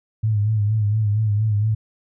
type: tone with vibrato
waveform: sine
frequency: 106.4 Hz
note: G#2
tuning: 42 cents sharp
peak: -16 dBFS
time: 0.23-1.75 s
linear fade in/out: 10 ms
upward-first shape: sine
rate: 4.3 Hz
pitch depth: 65 cents each way
effects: none